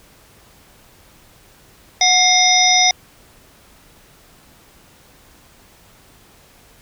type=harmonic tone with a mistuned harmonic; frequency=733 Hz; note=F#5; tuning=16 cents flat; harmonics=1 / 3 / 5 / 7 / 8; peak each=-17 / -17 / -17 / -17 / -17 dBFS; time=2.01-2.91 s; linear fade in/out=2 ms; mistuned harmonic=3; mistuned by=-69 cents; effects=pink hiss -49 dBFS RMS until 6.81 s